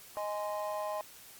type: chord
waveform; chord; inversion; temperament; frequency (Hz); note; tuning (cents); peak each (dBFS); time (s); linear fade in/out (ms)
triangle; Ab major; second; just; 623 / 830.6 / 1038.3; Eb5 / Ab5 / C6; +2 / 0 / -14; -34 / -38 / -38; 0.17-1.01; 0
effects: white hiss -53 dBFS RMS until 1.39 s + Opus 48 kbps